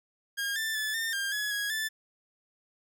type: tone with pitch steps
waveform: sawtooth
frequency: 1622 / 1774 / 1735 / 1810 / 1602 / 1691 / 1657 / 1755 Hz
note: G#6 / A6 / A6 / A6 / G6 / G#6 / G#6 / A6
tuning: -41 / +14 / -25 / +48 / +37 / +31 / -4 / -5 cents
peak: -26 dBFS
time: 0.37-1.89 s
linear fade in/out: 20 ms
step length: 190 ms
effects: none